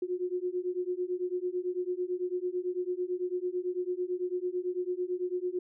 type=beating tone pair; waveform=sine; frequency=356.7 / 365.7 Hz; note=F4 / F#4; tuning=+37 / -20 cents; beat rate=9 Hz; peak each=-33 / -33 dBFS; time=0.02-5.59 s; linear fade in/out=5 ms; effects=none